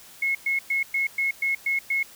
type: tone bursts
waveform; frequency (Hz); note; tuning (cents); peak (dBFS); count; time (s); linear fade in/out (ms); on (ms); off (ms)
sine; 2175; C#7; -33; -21; 8; 0.22-2.03; 5; 130; 110
effects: white hiss -48 dBFS RMS until 2.15 s